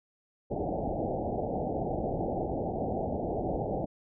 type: low-pass noise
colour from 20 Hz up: white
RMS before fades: -32 dBFS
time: 0.5-3.86 s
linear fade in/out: 20 ms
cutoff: 800 Hz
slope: 96 dB/octave
effects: none